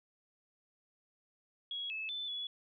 sine tone with pitch steps, 3325 / 2605 / 3518 / 3399 Hz, G#7 / E7 / A7 / G#7, +1 / -21 / -1 / +39 cents, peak -37 dBFS, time 1.71-2.47 s, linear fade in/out 2 ms, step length 190 ms, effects none

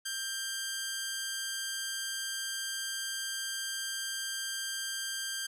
10% pulse tone with amplitude modulation, 1585 Hz, G6, 19 cents sharp, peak -24 dBFS, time 0.05-5.47 s, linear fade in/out 10 ms, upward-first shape sine, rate 234 Hz, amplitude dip 35%, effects none

